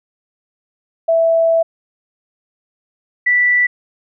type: tone pair in turn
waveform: sine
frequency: 659.3 / 1967.7 Hz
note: E5 / B6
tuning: 0 / -7 cents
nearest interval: octave + perfect fifth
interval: 1893 cents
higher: second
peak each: -10 dBFS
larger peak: neither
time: 1.08-1.63 / 3.26-3.67 s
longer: first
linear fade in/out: 10 ms
effects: none